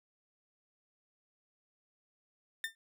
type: tone with exponential decay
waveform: 30% pulse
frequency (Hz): 1802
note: A6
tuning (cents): +41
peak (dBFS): -28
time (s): 2.64-2.75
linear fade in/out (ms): 1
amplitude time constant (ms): 23
effects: none